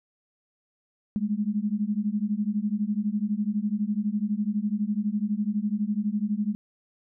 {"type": "beating tone pair", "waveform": "sine", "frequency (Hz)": [202.9, 214.9], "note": ["G#3", "A3"], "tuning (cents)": [-40, -41], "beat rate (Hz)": 12, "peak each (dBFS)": -27, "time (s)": [1.16, 6.55], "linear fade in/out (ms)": 0, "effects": []}